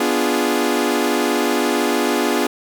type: chord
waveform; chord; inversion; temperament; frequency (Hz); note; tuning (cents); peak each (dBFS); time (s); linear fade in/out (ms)
sawtooth; B diminished seventh; none; equal; 246.9 / 293.7 / 349.2 / 415.3; B3 / D4 / F4 / Ab4; 0 / 0 / 0 / 0; -18; 0-2.47; 5
effects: none